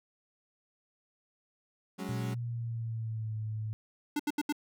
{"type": "chord", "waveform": "35% pulse", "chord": "F# suspended second", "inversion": "none", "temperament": "equal", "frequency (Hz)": [185, 207.7, 277.2], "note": ["F#3", "G#3", "C#4"], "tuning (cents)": [0, 0, 0], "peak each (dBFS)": [-38, -39, -41], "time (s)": [1.98, 2.35], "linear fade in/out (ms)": 20}
{"type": "tone with pitch glide", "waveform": "sine", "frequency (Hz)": [120.6, 108.69], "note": ["B2", "A2"], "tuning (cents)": [-41, -21], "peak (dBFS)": -33, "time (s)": [2.09, 3.73], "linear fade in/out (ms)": 0, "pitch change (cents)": -180, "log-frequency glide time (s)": [2.28, 3.36]}
{"type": "tone bursts", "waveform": "square", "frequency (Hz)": 295.2, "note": "D4", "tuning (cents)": 9, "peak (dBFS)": -29, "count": 4, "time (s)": [4.16, 4.525], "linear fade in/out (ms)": 5, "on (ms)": 35, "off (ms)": 75}
{"effects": []}